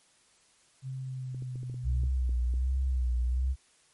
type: tone with pitch glide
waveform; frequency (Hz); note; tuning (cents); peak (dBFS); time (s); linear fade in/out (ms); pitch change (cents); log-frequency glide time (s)
sine; 131.6 to 124.21; C3 to B2; +10 to +10; -34; 0.82-2.1; 50; -100; 0.96-1.79
type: clicks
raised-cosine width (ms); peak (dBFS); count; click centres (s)
3; -34; 9; 1.346 / 1.423 / 1.557 / 1.632 / 1.698 / 1.743 / 2.036 / 2.293 / 2.539
type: tone with vibrato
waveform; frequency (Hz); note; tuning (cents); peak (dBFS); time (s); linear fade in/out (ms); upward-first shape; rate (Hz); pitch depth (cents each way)
sine; 63.1; B1; +38; -25; 1.83-3.56; 50; sine; 1.3; 75
effects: white hiss -64 dBFS RMS until 3.93 s + MP3 48 kbps